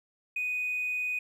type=tone with hard clipping; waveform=sine; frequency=2489 Hz; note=D#7; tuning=in tune; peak=-29 dBFS; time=0.36-1.19 s; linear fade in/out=5 ms; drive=1 dB; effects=none